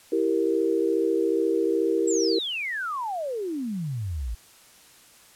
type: chord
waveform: sine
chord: E diminished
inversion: none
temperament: equal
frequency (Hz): 329.6 / 392 / 466.2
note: E4 / G4 / Bb4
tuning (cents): 0 / 0 / 0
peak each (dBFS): -25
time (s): 0.12-2.39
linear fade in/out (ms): 5
type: exponential sweep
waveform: sine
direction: down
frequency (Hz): 7902 to 51.91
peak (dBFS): -27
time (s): 2.07-4.35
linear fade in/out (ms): 10
effects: white hiss -53 dBFS RMS until 5.35 s + low-pass 12000 Hz 12 dB/octave